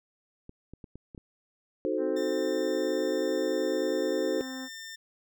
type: clicks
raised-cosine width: 3 ms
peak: -31 dBFS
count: 6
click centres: 0.494 / 0.736 / 0.842 / 0.956 / 1.148 / 1.178 s
type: chord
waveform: sine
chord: D# diminished seventh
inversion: none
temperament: equal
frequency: 311.1 / 370 / 440 / 523.3 Hz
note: D#4 / F#4 / A4 / C5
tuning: 0 / 0 / 0 / 0 cents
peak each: -32 dBFS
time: 1.85-4.41 s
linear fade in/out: 0 ms
type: harmonic tone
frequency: 261.6 Hz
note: C4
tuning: in tune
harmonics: 1 / 2 / 3 / 4 / 5 / 6 / 7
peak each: -37 / -47 / -50 / -53 / -55 / -52 / -59 dBFS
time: 1.97-4.69 s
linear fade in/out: 50 ms
type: tone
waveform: 15% pulse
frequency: 1800 Hz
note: A6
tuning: 39 cents sharp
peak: -34 dBFS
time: 2.16-4.96 s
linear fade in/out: 10 ms
effects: none